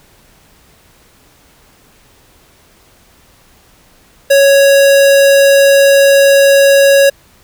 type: tone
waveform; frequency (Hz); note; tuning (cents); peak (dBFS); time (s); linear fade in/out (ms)
square; 554.4; C#5; 0; -5; 4.3-7.1; 10
effects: pink hiss -47 dBFS RMS until 7.43 s